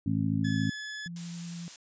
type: harmonic tone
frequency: 53.8 Hz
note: A1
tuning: 38 cents flat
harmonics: 2 / 3 / 4 / 5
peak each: -31 / -31 / -31 / -31 dBFS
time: 0.06-0.7 s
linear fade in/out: 5 ms
type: tone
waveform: sawtooth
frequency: 1712 Hz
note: A6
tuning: 48 cents flat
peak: -33 dBFS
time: 0.44-1.08 s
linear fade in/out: 10 ms
type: tone with vibrato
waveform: sine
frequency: 171.4 Hz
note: F3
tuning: 32 cents flat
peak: -37 dBFS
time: 1.06-1.68 s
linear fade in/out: 0 ms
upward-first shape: triangle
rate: 11 Hz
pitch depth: 12 cents each way
type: noise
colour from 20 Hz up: blue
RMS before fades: -41 dBFS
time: 1.16-1.76 s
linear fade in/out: 2 ms
effects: resampled to 16000 Hz